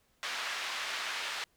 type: band-pass noise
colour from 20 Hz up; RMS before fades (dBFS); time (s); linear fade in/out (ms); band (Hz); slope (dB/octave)
pink; -37; 0.23-1.44; 0; 1300 to 4200; 12
effects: pink hiss -71 dBFS RMS until 1.56 s